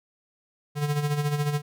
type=tone with tremolo; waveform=square; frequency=146.83 Hz; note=D3; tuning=in tune; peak=-22 dBFS; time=0.75-1.62 s; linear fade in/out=50 ms; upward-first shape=sine; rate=14 Hz; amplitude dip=60%; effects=none